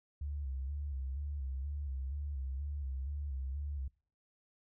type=tone with vibrato; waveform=sine; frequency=69.3 Hz; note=C#2; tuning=in tune; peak=-36 dBFS; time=0.21-3.88 s; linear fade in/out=5 ms; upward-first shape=square; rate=2.1 Hz; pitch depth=75 cents each way; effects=noise-tail reverb RT60 0.5 s tail -24 dB re dry

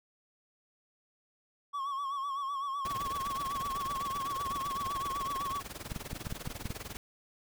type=tone with vibrato; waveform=triangle; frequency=1108.7 Hz; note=C#6; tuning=in tune; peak=-31 dBFS; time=1.73-5.61 s; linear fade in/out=20 ms; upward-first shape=sine; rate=7.9 Hz; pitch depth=67 cents each way
type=noise with tremolo; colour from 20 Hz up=pink; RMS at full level=-40 dBFS; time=2.85-6.97 s; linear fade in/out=0 ms; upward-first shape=sine; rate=20 Hz; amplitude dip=85%
type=clicks; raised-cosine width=5 ms; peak=-25 dBFS; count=8; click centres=5.919 / 5.962 / 6.131 / 6.269 / 6.325 / 6.475 / 6.656 / 6.705 s
effects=none

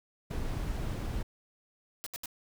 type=noise; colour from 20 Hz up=brown; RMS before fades=-34 dBFS; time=0.3-1.23 s; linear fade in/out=10 ms
type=noise bursts; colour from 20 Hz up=white; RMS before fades=-39 dBFS; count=3; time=2.04-2.258 s; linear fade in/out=0 ms; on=24 ms; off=73 ms
effects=none

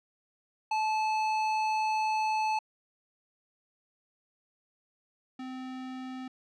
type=tone pair in turn; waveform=square; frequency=868 / 258.1 Hz; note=A5 / C4; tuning=-24 / -23 cents; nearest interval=octave + major sixth; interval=2099 cents; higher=first; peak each=-27 / -38 dBFS; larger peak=first; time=0.71-2.59 / 5.39-6.28 s; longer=first; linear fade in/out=5 ms; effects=low-pass 4000 Hz 12 dB/octave

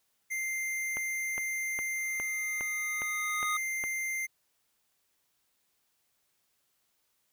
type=tone; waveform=square; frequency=2093 Hz; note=C7; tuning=in tune; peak=-32 dBFS; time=0.3-4.27 s; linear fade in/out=20 ms
type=click train; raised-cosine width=0.5 ms; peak=-24 dBFS; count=8; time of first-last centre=0.97-3.839 s; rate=2.44 Hz
type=tone with exponential growth; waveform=square; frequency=1241 Hz; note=D#6; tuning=5 cents flat; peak=-30 dBFS; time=1.96-3.57 s; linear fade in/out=5 ms; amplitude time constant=350 ms
effects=white hiss -75 dBFS RMS until 7.32 s

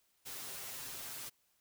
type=noise with comb filter; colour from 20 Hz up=white; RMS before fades=-45 dBFS; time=0.25-1.3 s; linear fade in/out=20 ms; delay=7.6 ms; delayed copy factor=+0.95; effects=white hiss -75 dBFS RMS until 1.6 s

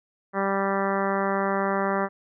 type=harmonic tone; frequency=196 Hz; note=G3; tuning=in tune; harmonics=1 / 2 / 3 / 4 / 5 / 6 / 7 / 8 / 9 / 10; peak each=-29 / -29 / -29 / -31 / -32 / -31 / -34 / -37 / -36 / -39 dBFS; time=0.33-2.09 s; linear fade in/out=50 ms; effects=none

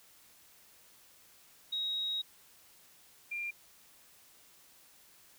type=tone pair in turn; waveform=sine; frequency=3794 / 2390 Hz; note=A#7 / D7; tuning=+30 / +30 cents; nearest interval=minor sixth; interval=800 cents; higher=first; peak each=-32 / -35 dBFS; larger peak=first; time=1.72-2.22 / 3.31-3.51 s; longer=first; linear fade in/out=10 ms; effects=white hiss -61 dBFS RMS until 5.38 s

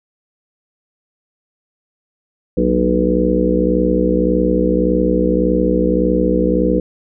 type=harmonic tone with a mistuned harmonic; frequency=61.74 Hz; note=B1; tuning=in tune; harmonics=1 / 3 / 4 / 5 / 6 / 7 / 8; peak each=-22 / -18 / -22 / -18 / -24 / -21 / -18 dBFS; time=2.57-6.8 s; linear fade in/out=5 ms; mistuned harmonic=4; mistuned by=-85 cents; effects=none

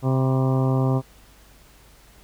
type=harmonic tone with a mistuned harmonic; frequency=131.3 Hz; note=C3; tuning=6 cents sharp; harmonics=1 / 2 / 3 / 4 / 5 / 6 / 7 / 8 / 9; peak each=-19 / -25 / -29 / -31 / -33 / -35 / -36 / -37 / -38 dBFS; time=0.02-1.02 s; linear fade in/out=50 ms; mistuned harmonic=7; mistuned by=+78 cents; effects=added 50 Hz sine -53 dBFS peak until 2.23 s + pink hiss -53 dBFS RMS until 2.23 s

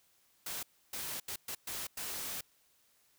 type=noise bursts at uneven times; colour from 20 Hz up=white; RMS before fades=-40 dBFS; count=6; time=0.46-0.63 / 0.93-1.2 / 1.28-1.36 / 1.48-1.55 / 1.67-1.87 / 1.97-2.41 s; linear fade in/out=5 ms; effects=white hiss -70 dBFS RMS until 3.18 s

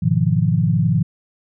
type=chord; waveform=sine; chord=F half-diminished seventh; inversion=first; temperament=equal; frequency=103.83 / 123.47 / 155.56 / 174.61 Hz; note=Ab2 / Cb3 / Eb3 / F3; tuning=0 / 0 / 0 / 0 cents; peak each=-21 / -20 / -18 / -19 dBFS; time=0.02-1.03 s; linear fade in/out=10 ms; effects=none

